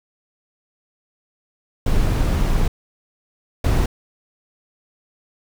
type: noise bursts at uneven times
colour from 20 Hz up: brown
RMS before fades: -17 dBFS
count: 2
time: 1.86-2.68 / 3.64-3.86 s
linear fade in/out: 5 ms
effects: none